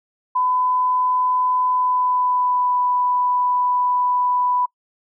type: tone with pitch glide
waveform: sine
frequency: 1005 to 991.2 Hz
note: B5 to B5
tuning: +30 to +6 cents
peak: -16 dBFS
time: 0.35-4.66 s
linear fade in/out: 10 ms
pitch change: -24 cents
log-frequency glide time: 1.69-2.78 s
effects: noise-tail reverb RT60 0.1 s tail -25 dB re dry